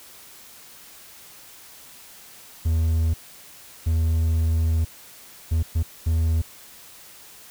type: tone bursts at uneven times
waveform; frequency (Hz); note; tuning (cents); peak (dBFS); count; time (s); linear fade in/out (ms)
triangle; 81.1; E2; -28; -16; 5; 2.65-3.14 / 3.86-4.85 / 5.51-5.63 / 5.75-5.83 / 6.06-6.42; 10
effects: white hiss -46 dBFS RMS until 7.5 s